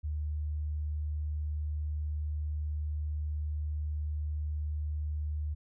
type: tone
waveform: sine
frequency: 75.4 Hz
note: D2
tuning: 46 cents sharp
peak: -31 dBFS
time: 0.03-5.55 s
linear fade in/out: 20 ms
effects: none